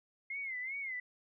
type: tone with vibrato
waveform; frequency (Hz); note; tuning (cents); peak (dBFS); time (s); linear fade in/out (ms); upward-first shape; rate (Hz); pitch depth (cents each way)
sine; 2111; C7; +15; -37; 0.3-1; 5; sine; 2.6; 110
effects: none